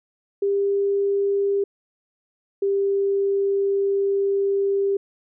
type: tone pair in turn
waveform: sine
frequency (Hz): 399 / 396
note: G4 / G4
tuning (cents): +31 / +18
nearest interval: unison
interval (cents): 13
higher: first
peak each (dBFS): -18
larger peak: neither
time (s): 0.42-1.64 / 2.62-4.97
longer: second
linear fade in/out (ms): 5
effects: none